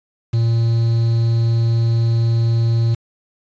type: tone with quantisation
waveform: triangle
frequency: 115.5 Hz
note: A#2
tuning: 16 cents flat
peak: -11 dBFS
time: 0.33-2.95 s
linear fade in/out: 10 ms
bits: 6
effects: resampled to 16000 Hz